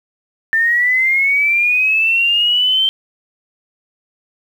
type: linear sweep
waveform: sine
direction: up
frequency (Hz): 1784 to 3136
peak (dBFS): -11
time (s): 0.53-2.89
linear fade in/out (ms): 0
effects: 7-bit